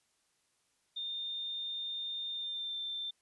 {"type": "tone with pitch glide", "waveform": "sine", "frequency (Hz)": [3625, 3567], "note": ["A#7", "A7"], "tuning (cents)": [-49, 23], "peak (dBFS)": -36, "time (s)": [0.96, 3.11], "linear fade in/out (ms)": 10, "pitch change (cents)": -28, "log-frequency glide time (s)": [2.3, 2.77], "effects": ["white hiss -75 dBFS RMS until 3.21 s", "resampled to 24000 Hz"]}